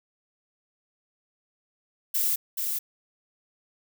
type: noise with echo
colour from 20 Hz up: violet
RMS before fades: -25 dBFS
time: 2.14-2.36 s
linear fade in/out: 10 ms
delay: 430 ms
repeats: 1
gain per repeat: -4 dB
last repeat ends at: 2.79 s
effects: none